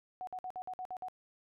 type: tone bursts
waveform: sine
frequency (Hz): 740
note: F#5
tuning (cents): 0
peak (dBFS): -38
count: 8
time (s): 0.21-1.084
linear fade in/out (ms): 0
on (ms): 62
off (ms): 54
effects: none